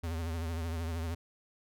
square tone with vibrato, 82.41 Hz, E2, in tune, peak -34 dBFS, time 0.03-1.15 s, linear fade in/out 10 ms, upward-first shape triangle, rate 13 Hz, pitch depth 83 cents each way, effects none

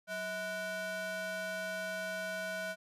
square ring-modulated tone, 415.3 Hz, G#4, in tune, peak -34 dBFS, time 0.07-2.76 s, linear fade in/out 50 ms, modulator 1060 Hz, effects resampled to 32000 Hz

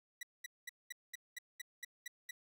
sawtooth tone bursts, 1953 Hz, B6, 20 cents flat, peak -39 dBFS, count 10, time 0.21-2.31 s, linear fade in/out 5 ms, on 21 ms, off 210 ms, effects none

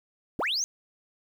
sine linear sweep, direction up, 164.1 to 6560 Hz, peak -24 dBFS, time 0.39-0.64 s, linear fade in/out 0 ms, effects tanh soft clip ceiling -22 dBFS + 9-bit

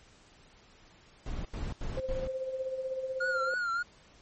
brown noise bursts, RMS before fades -35 dBFS, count 4, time 1.26-2.275 s, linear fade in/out 2 ms, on 190 ms, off 85 ms
sine tone with tremolo, 523.3 Hz, C5, in tune, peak -30 dBFS, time 1.97-3.54 s, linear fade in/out 2 ms, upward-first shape sine, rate 16 Hz, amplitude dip 55%
triangle tone with vibrato, 1413 Hz, F6, 20 cents sharp, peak -27 dBFS, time 3.2-3.83 s, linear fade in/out 10 ms, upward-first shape triangle, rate 3.4 Hz, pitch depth 84 cents each way
effects pink hiss -59 dBFS RMS until 4.21 s + MP3 32 kbps

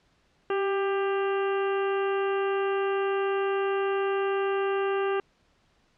harmonic tone with a mistuned harmonic, 396.3 Hz, G4, 19 cents sharp, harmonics 1 / 2 / 3 / 4 / 5 / 6 / 7 / 8, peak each -25 / -34 / -34 / -37 / -44 / -48 / -40 / -51 dBFS, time 0.5-5.2 s, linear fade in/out 2 ms, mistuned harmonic 1, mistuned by -25 cents, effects pink hiss -66 dBFS RMS until 5.97 s + low-pass 5000 Hz 12 dB/octave

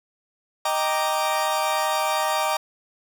40% pulse chord, Eb major seventh, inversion none, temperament equal, 622.3 / 784 / 932.3 / 1174.7 Hz, Eb5 / G5 / Bb5 / D6, 0 / 0 / 0 / 0 cents, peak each -26 dBFS, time 0.65-2.57 s, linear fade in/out 5 ms, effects none

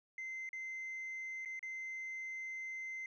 sine tone with dropouts, 2072 Hz, C7, 17 cents flat, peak -39 dBFS, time 0.18-3.06 s, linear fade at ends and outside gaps 2 ms, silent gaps 0.491-0.53 / 1.45-1.457 / 1.593-1.628 s, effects tanh soft clip ceiling -39 dBFS

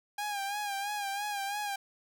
sawtooth tone with vibrato, 811 Hz, G#5, 41 cents flat, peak -29 dBFS, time 0.18-1.76 s, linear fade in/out 5 ms, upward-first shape sine, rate 3 Hz, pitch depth 56 cents each way, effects none

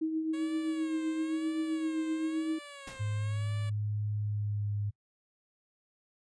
sine tone with tremolo, 317.6 Hz, D#4, 36 cents sharp, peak -27 dBFS, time 0.01-2.59 s, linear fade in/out 10 ms, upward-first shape triangle, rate 7.7 Hz, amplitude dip 50%
10% pulse tone with vibrato, 552 Hz, C#5, 7 cents flat, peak -37 dBFS, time 0.33-3.7 s, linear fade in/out 10 ms, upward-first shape sine, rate 1 Hz, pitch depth 92 cents each way
pink noise with exponential decay, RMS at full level -41 dBFS, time 2.87-3.11 s, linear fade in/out 5 ms, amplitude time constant 52 ms
sine tone with pitch glide, 104.9 to 102.98 Hz, G#2 to G#2, +18 to -14 cents, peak -30 dBFS, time 2.99-4.91 s, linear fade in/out 20 ms, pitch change -32 cents, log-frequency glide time 4.16-4.72 s
effects noise-tail reverb RT60 0.1 s tail -25 dB re dry + resampled to 22050 Hz

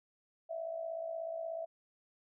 sine tone with amplitude modulation, 658 Hz, E5, 3 cents flat, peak -34 dBFS, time 0.49-1.66 s, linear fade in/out 20 ms, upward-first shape sine, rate 56.6 Hz, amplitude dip 65%, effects none

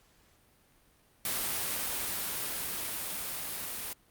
white noise with level ramp, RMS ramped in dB -32 to -38 dBFS, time 1.25-3.93 s, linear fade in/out 2 ms, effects pink hiss -65 dBFS RMS until 4.1 s + Opus 48 kbps

